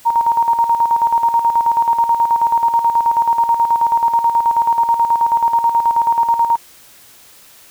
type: tone with tremolo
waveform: sine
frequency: 930 Hz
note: A#5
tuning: 4 cents flat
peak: -9 dBFS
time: 0.05-6.57 s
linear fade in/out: 20 ms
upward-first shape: square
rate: 9.3 Hz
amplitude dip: 60%
effects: white hiss -44 dBFS RMS until 7.7 s